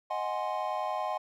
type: chord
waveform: triangle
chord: Ab dominant seventh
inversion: second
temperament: equal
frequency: 622.3 / 740 / 830.6 / 1046.5 Hz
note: Eb5 / Gb5 / Ab5 / C6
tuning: 0 / 0 / 0 / 0 cents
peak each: -34 / -33 / -34 / -34 dBFS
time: 0.1-1.18 s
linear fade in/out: 10 ms
effects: none